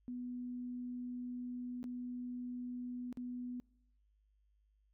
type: tone with dropouts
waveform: sine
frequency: 246.9 Hz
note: B3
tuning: in tune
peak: -40 dBFS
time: 0.08-3.6 s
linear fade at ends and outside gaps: 0 ms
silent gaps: 1.83-1.841 / 3.127-3.172 s
effects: noise-tail reverb RT60 0.8 s tail -26 dB re dry + added 51 Hz sine -70 dBFS peak until 4.93 s